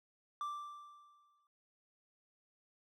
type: tone with exponential decay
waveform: triangle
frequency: 1174.7 Hz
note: D6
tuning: in tune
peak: -34 dBFS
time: 0.41-1.47 s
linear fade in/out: 1 ms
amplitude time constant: 230 ms
effects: none